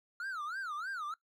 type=tone with vibrato; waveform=triangle; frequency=1370 Hz; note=F6; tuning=34 cents flat; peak=-35 dBFS; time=0.2-1.14 s; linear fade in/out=2 ms; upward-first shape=sine; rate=3.2 Hz; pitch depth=270 cents each way; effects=noise-tail reverb RT60 0.1 s tail -18 dB re dry